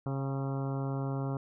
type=harmonic tone with a mistuned harmonic; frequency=136.1 Hz; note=C#3; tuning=31 cents flat; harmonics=1 / 2 / 3 / 4 / 5 / 6 / 7 / 8 / 9 / 10; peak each=-32 / -38 / -42 / -44 / -46 / -48 / -49 / -50 / -51 / -52 dBFS; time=0.06-1.37 s; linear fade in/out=2 ms; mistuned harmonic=5; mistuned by=+26 cents; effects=none